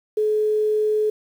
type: tone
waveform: sine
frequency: 427.4 Hz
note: G#4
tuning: 50 cents sharp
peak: -17 dBFS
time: 0.17-1.1 s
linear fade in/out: 5 ms
effects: 8-bit